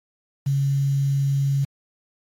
sine tone with quantisation, 138.59 Hz, C#3, in tune, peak -18 dBFS, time 0.46-1.65 s, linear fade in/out 10 ms, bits 7, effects AAC 64 kbps

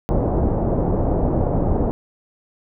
pink low-pass noise, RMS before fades -19 dBFS, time 0.09-1.91 s, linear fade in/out 0 ms, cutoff 750 Hz, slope 24 dB/octave, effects none

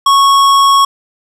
triangle tone with hard clipping, 1104 Hz, C#6, 7 cents flat, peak -7 dBFS, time 0.06-0.85 s, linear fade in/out 5 ms, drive 18 dB, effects none

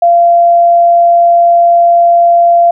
sine tone, 688 Hz, F5, 26 cents flat, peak -3 dBFS, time 0.02-2.71 s, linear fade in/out 5 ms, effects none

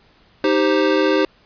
square chord, C minor, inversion first, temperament equal, 311.1 / 392 / 523.3 Hz, Eb4 / G4 / C5, 0 / 0 / 0 cents, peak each -19 / -19 / -20 dBFS, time 0.44-1.25 s, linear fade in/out 2 ms, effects pink hiss -54 dBFS RMS until 1.45 s + resampled to 11025 Hz

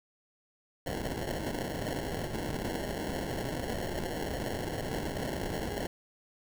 blue noise with sample-and-hold, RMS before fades -35 dBFS, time 0.86-5.87 s, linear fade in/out 5 ms, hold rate 1225 Hz, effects none

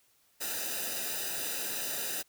white noise with comb filter, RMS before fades -35 dBFS, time 0.4-2.23 s, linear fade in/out 20 ms, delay 0.91 ms, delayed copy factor -0.85, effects white hiss -68 dBFS RMS until 2.28 s

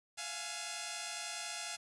5% pulse tone cluster, 684 / 714 / 837 / 2565 Hz, F5 / F5 / G#5 / E7, -36 / +38 / +13 / -48 cents, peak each -33 / -35 / -32 / -40 dBFS, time 0.17-1.77 s, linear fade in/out 20 ms, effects resampled to 24000 Hz + 10-bit

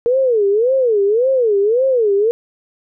sine tone with vibrato, 460.1 Hz, A#4, 23 cents flat, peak -11 dBFS, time 0.06-2.31 s, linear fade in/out 0 ms, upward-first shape sine, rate 1.8 Hz, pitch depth 260 cents each way, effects none

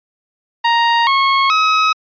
sawtooth tone with pitch steps, 934 / 1091.6 / 1275.9 Hz, A#5 / C#6 / D#6, +3 / -27 / +43 cents, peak -7 dBFS, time 0.64-1.93 s, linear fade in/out 10 ms, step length 430 ms, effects resampled to 11025 Hz

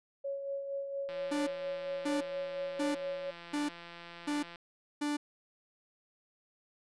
sine tone with tremolo, 554.4 Hz, C#5, in tune, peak -33 dBFS, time 0.24-3.31 s, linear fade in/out 10 ms, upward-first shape sine, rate 4.3 Hz, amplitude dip 45%
click train, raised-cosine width 0.3 ms, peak -32 dBFS, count 594, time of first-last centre 1.09-4.558 s, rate 171 Hz
45% pulse tone bursts, 293.7 Hz, D4, in tune, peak -31 dBFS, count 6, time 1.31-5.17 s, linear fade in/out 10 ms, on 160 ms, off 580 ms
effects resampled to 24000 Hz

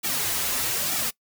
white noise with flanger, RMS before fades -26 dBFS, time 0.03-1.11 s, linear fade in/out 20 ms, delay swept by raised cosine 1.9 to 6.5 ms, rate 1.1 Hz, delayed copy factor -0.8, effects noise-tail reverb RT60 0.1 s tail -22 dB re dry

